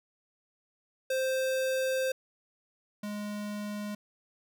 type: tone pair in turn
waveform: square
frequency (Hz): 523.3 / 207.7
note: C5 / G#3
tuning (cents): 0 / 0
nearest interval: octave + major third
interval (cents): 1600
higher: first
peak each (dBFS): -28 / -35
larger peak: first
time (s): 1.1-2.12 / 3.03-3.95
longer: first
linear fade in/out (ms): 5
effects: none